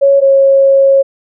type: tone pair in turn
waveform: sine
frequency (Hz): 554.4 / 545.8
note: C#5 / C#5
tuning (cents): 0 / -27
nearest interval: unison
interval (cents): 27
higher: first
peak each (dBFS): -4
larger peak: neither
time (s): 0.01-0.21 / 0.21-1.03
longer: second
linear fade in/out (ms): 20
effects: none